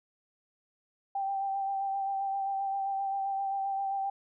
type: tone with vibrato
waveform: sine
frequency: 784 Hz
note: G5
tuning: in tune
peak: -29 dBFS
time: 1.15-4.1 s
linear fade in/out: 5 ms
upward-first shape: sine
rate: 7.6 Hz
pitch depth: 21 cents each way
effects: none